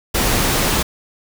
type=noise; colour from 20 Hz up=pink; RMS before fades=-17 dBFS; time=0.14-0.83 s; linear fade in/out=10 ms; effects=none